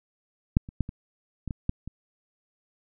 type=clicks; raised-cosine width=5 ms; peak=-6 / -27 / -12 / -23 / -20 / -19 / -12 / -24 dBFS; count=8; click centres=0.569 / 0.689 / 0.807 / 0.891 / 1.477 / 1.508 / 1.694 / 1.876 s; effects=none